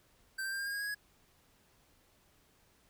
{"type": "tone with pitch steps", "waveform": "square", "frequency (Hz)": [1559, 1574.4, 1589.9, 1605.6, 1621.5, 1637.5, 1653.6, 1669.9], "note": ["G6", "G6", "G6", "G6", "G#6", "G#6", "G#6", "G#6"], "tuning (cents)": [-10, 7, 24, 41, -42, -25, -8, 9], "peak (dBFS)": -36, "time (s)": [0.38, 0.948], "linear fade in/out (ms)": 10, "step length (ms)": 71, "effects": ["pink hiss -68 dBFS RMS until 2.89 s"]}